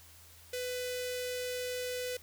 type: tone with notch filter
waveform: sawtooth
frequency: 498.6 Hz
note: B4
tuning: 16 cents sharp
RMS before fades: -37 dBFS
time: 0.53-2.17 s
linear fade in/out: 5 ms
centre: 1000 Hz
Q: 0.69
effects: added 83 Hz sine -59 dBFS peak until 2.22 s + white hiss -57 dBFS RMS until 2.22 s